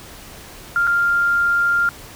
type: tone with dropouts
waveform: sine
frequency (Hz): 1397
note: F6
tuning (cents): 0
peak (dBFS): -14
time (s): 0.76-1.89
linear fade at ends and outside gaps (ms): 1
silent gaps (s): 0.87-0.874
effects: pink hiss -39 dBFS RMS until 2.15 s